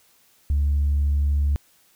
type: tone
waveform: sine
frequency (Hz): 71.8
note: D2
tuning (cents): -39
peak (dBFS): -16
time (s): 0.5-1.56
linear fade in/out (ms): 0
effects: tanh soft clip ceiling -15 dBFS + white hiss -59 dBFS RMS until 1.95 s